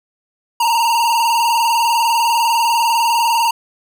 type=tone with vibrato; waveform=square; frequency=924 Hz; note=A#5; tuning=16 cents flat; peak=-13 dBFS; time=0.6-3.51 s; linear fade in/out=5 ms; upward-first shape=square; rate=20 Hz; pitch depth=51 cents each way; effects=none